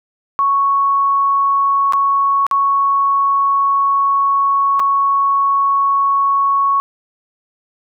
sine tone with dropouts, 1108.7 Hz, C#6, in tune, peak -11 dBFS, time 0.39-6.8 s, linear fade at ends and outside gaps 0 ms, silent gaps 1.924-1.934 / 2.466-2.512 / 4.795-4.8 s, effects none

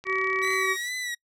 click train, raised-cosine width 0.2 ms, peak -25 dBFS, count 18, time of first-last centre 0.04-0.534 s, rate 34.4 Hz
harmonic tone, 380 Hz, F#4, 46 cents sharp, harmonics 1 / 3 / 5 / 6, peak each -29 / -29 / -29 / -29 dBFS, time 0.05-0.77 s, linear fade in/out 50 ms
sawtooth tone with vibrato, 1949 Hz, B6, 23 cents flat, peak -26 dBFS, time 0.42-1.15 s, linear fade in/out 10 ms, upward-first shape sine, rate 2.3 Hz, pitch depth 56 cents each way
violet noise, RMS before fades -40 dBFS, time 0.51-0.89 s, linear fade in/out 0 ms
effects noise-tail reverb RT60 0.1 s tail -26 dB re dry + low-pass 11000 Hz 12 dB/octave

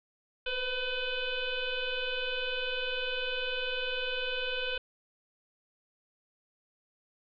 sine tone with frequency modulation, 1513 Hz, F#6, 38 cents sharp, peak -30 dBFS, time 0.46-4.78 s, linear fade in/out 5 ms, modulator 501 Hz, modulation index 3.8, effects none

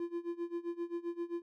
triangle tone with tremolo, 342.9 Hz, F4, 32 cents flat, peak -31 dBFS, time 0-1.42 s, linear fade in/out 2 ms, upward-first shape sine, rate 7.6 Hz, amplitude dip 90%, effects none

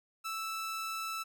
sawtooth tone, 1318.5 Hz, E6, in tune, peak -32 dBFS, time 0.24-1.24 s, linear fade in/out 20 ms, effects none

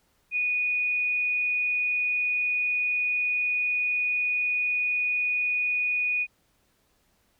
sine tone, 2469 Hz, D#7, 14 cents flat, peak -23 dBFS, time 0.31-6.27 s, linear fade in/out 50 ms, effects pink hiss -68 dBFS RMS until 7.39 s

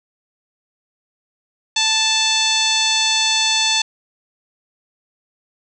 harmonic tone, 880 Hz, A5, in tune, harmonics 1 / 2 / 3 / 4 / 5 / 6 / 7 / 8 / 9, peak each -25 / -28 / -22 / -19 / -21 / -29 / -23 / -30 / -30 dBFS, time 1.76-3.82 s, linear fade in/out 5 ms, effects none

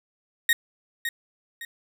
35% pulse tone with echo, 1864.7 Hz, A#6, in tune, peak -15 dBFS, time 0.49-0.53 s, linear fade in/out 2 ms, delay 560 ms, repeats 2, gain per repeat -9 dB, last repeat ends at 1.65 s, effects none

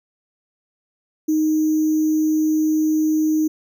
sine tone with sample-and-hold, 311.1 Hz, D#4, in tune, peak -15 dBFS, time 1.28-3.48 s, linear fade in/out 10 ms, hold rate 6300 Hz, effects none

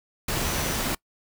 sine tone in noise, 5960 Hz, F#8, 12 cents sharp, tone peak -38 dBFS, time 0.45-0.77 s, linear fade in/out 5 ms, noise pink, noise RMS -27 dBFS, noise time 0.28-0.95 s, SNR -14 dB, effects noise-tail reverb RT60 0.1 s tail -24 dB re dry

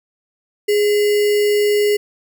sine tone with sample-and-hold, 415.3 Hz, G#4, in tune, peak -12 dBFS, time 0.68-1.97 s, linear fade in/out 10 ms, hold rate 2450 Hz, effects none

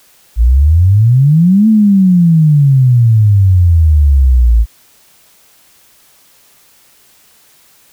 sine exponential two-way sweep, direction up then down, 54.1 to 223 to 54.1 Hz, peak -4 dBFS, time 0.36-4.66 s, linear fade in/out 50 ms, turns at 1.68 s, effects white hiss -47 dBFS RMS until 7.92 s

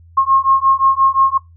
sine beating tone pair, 1074 / 1079.7 Hz, C6 / C#6, +45 / -46 cents, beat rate 5.7 Hz, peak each -13 dBFS, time 0.17-1.38 s, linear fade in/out 10 ms, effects noise-tail reverb RT60 0.2 s tail -21 dB re dry + added 84 Hz sine -41 dBFS peak until 1.56 s

